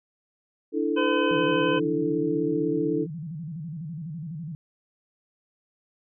sine chord, D suspended second, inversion none, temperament equal, 293.7 / 329.6 / 440 Hz, D4 / E4 / A4, 0 / 0 / 0 cents, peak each -27 dBFS, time 0.72-3.07 s, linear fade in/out 50 ms
harmonic tone, 508 Hz, B4, 49 cents sharp, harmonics 1 / 2 / 3 / 5 / 6, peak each -26 / -29 / -31 / -33 / -34 dBFS, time 0.96-1.8 s, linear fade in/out 20 ms
sine tone with vibrato, 160 Hz, D#3, 49 cents sharp, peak -32 dBFS, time 1.31-4.55 s, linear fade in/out 0 ms, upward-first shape square, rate 12 Hz, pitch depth 130 cents each way
effects none

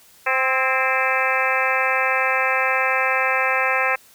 harmonic tone with a mistuned harmonic, 261 Hz, C4, 4 cents flat, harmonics 2 / 3 / 4 / 5 / 6 / 7 / 8 / 9 / 10, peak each -26 / -26 / -26 / -26 / -26 / -26 / -26 / -26 / -26 dBFS, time 0.26-3.96 s, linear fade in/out 10 ms, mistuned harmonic 6, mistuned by +53 cents, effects white hiss -51 dBFS RMS until 4.14 s

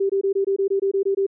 sine tone bursts, 392 Hz, G4, in tune, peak -17 dBFS, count 11, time 0-1.266 s, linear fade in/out 10 ms, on 96 ms, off 21 ms, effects none

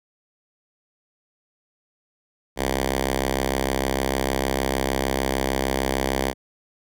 5% pulse tone with notch filter, 66.6 Hz, C2, 31 cents sharp, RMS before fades -24 dBFS, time 2.56-6.34 s, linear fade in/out 50 ms, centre 150 Hz, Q 1.4, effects none

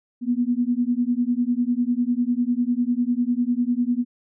sine beating tone pair, 238.5 / 248.5 Hz, A#3 / B3, +40 / +11 cents, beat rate 10 Hz, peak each -22 dBFS, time 0.21-4.05 s, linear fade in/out 50 ms, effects none

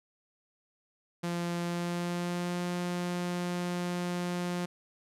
sawtooth tone with pitch glide, 172.7 to 176.74 Hz, F3 to F3, -19 to +21 cents, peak -27 dBFS, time 1.23-4.66 s, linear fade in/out 10 ms, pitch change +40 cents, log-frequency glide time 1.62-2.64 s, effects low-pass 11000 Hz 12 dB/octave

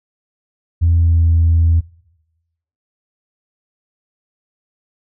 sine tone with pitch glide, 84.2 to 82.8 Hz, E2 to E2, +37 to +8 cents, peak -8 dBFS, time 0.81-1.81 s, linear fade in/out 20 ms, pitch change -29 cents, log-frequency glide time 0.96-1.22 s, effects noise-tail reverb RT60 1.0 s tail -24 dB re dry + tanh soft clip ceiling -6 dBFS

